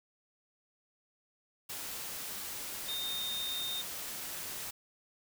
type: tone in noise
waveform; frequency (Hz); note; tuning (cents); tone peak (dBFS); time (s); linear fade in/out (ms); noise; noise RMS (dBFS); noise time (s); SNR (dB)
sine; 3668; A#7; -29; -35; 2.88-3.82; 10; white; -41; 1.69-4.71; +3
effects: none